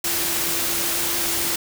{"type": "tone in noise", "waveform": "sine", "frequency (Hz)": 340, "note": "F4", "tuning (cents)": -46, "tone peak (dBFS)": -34, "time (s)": [0.04, 1.56], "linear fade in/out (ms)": 5, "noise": "white", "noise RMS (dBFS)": -23, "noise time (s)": [0.04, 1.56], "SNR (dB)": -14, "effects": []}